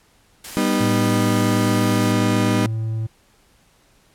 white noise, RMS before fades -34 dBFS, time 0.44-2.12 s, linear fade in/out 5 ms
35% pulse chord, G augmented, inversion none, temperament just, 196 / 245 / 306.2 Hz, G3 / B3 / D#4, 0 / -14 / -28 cents, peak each -20 dBFS, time 0.57-2.66 s, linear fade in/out 0 ms
triangle tone, 111.2 Hz, A2, 19 cents sharp, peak -19 dBFS, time 0.8-3.07 s, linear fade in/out 10 ms
effects pink hiss -57 dBFS RMS until 4.14 s + low-pass 12000 Hz 12 dB/octave

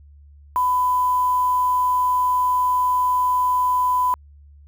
sine tone with quantisation, 1000 Hz, B5, 21 cents sharp, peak -16 dBFS, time 0.56-4.14 s, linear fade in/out 0 ms, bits 6, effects added 72 Hz sine -44 dBFS peak until 4.67 s

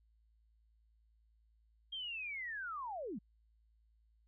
sine linear sweep, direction down, 3240 to 165.9 Hz, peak -40 dBFS, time 1.92-3.19 s, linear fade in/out 10 ms, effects added 55 Hz sine -68 dBFS peak until 4.27 s

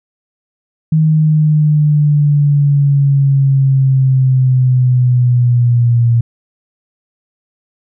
sine exponential sweep, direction down, 157.8 to 117.1 Hz, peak -7 dBFS, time 0.92-6.21 s, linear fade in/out 5 ms, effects none

